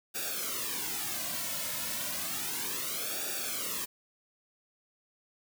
white noise with flanger, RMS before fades -35 dBFS, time 0.14-3.86 s, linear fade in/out 20 ms, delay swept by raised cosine 0.96 to 2.56 ms, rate 0.32 Hz, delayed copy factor -0.85, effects none

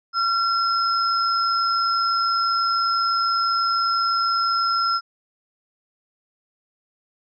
sine tone pair together, 1363 / 5146 Hz, F6 / E8, -43 / -43 cents, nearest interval octave + major seventh, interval 2300 cents, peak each -19 / -25 dBFS, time 0.13-5.01 s, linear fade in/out 50 ms, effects none

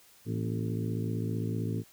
harmonic tone with a mistuned harmonic, 55.5 Hz, A1, 16 cents sharp, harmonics 2 / 3 / 4 / 5 / 6 / 7 / 8, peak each -32 / -36 / -38 / -40 / -42 / -43 / -44 dBFS, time 0.25-1.84 s, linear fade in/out 50 ms, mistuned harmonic 4, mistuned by +87 cents, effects white hiss -59 dBFS RMS until 1.92 s

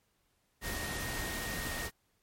sine tone in noise, 1859 Hz, A#6, 5 cents flat, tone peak -41 dBFS, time 0.61-1.91 s, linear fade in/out 50 ms, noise pink, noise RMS -38 dBFS, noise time 0.61-1.91 s, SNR -6 dB, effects pink hiss -75 dBFS RMS until 2.22 s + MP3 64 kbps

